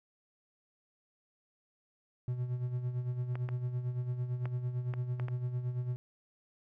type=tone with tremolo; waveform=triangle; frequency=124 Hz; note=B2; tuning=7 cents sharp; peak=-28 dBFS; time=2.28-5.96 s; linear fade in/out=0 ms; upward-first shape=sine; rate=8.9 Hz; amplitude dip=60%
type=clicks; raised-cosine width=0.5 ms; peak=-27 dBFS; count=6; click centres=3.355 / 3.489 / 4.456 / 4.938 / 5.198 / 5.284 s
effects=none